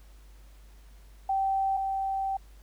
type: tone pair in turn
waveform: sine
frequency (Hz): 776 / 776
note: G5 / G5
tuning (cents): -18 / -18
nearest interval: unison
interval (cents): 0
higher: neither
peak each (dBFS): -24 / -27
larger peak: first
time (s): 1.29-1.77 / 1.77-2.37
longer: second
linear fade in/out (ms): 5
effects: added 50 Hz sine -49 dBFS peak until 2.62 s + pink hiss -62 dBFS RMS until 2.62 s